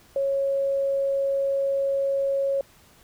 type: tone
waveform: sine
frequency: 550 Hz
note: C#5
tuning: 14 cents flat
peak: -21 dBFS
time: 0.16-2.61 s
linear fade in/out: 2 ms
effects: pink hiss -55 dBFS RMS until 3.03 s